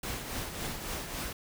pink noise with tremolo, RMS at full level -35 dBFS, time 0.03-1.33 s, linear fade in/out 5 ms, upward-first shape triangle, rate 3.6 Hz, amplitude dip 55%, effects none

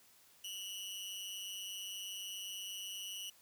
sawtooth tone with amplitude modulation, 2931 Hz, F#7, 17 cents flat, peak -36 dBFS, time 0.44-3.3 s, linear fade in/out 5 ms, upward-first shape sine, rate 195 Hz, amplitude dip 75%, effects white hiss -65 dBFS RMS until 3.41 s + high-pass 60 Hz 12 dB/octave

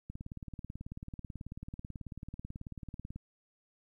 click train, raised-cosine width 5 ms, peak -30 dBFS, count 57, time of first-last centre 0.1-3.16 s, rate 18.3 Hz, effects 12-bit

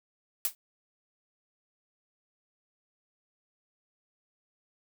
blue noise with exponential decay, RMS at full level -24 dBFS, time 0.45-0.55 s, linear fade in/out 1 ms, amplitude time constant 21 ms, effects none

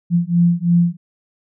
sine beating tone pair, 171 / 174 Hz, F3 / F3, -36 / -6 cents, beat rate 3 Hz, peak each -15 dBFS, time 0.1-0.97 s, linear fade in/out 50 ms, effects none

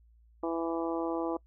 harmonic tone, 166.1 Hz, E3, 13 cents sharp, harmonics 2 / 3 / 4 / 5 / 6 / 7, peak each -32 / -36 / -38 / -40 / -42 / -43 dBFS, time 0.43-1.37 s, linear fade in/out 5 ms, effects noise-tail reverb RT60 0.1 s tail -24 dB re dry + added 57 Hz sine -58 dBFS peak until 1.46 s

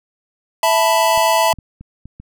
square chord, E suspended fourth, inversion none, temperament equal, 659.3 / 880 / 987.8 Hz, E5 / A5 / B5, 0 / 0 / 0 cents, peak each -17 / -17 / -18 dBFS, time 0.63-1.53 s, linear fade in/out 2 ms
clicks, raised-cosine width 5 ms, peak -23 dBFS, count 6, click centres 1.176 / 1.537 / 1.587 / 1.81 / 2.056 / 2.2 s
effects none

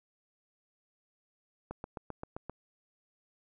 click train, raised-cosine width 1 ms, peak -25 dBFS, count 7, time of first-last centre 1.71-2.496 s, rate 7.63 Hz, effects none

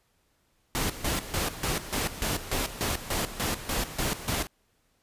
pink noise with tremolo, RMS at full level -28 dBFS, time 0.75-4.47 s, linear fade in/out 0 ms, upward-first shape square, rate 3.4 Hz, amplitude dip 75%, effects pink hiss -70 dBFS RMS until 5.02 s + resampled to 32000 Hz

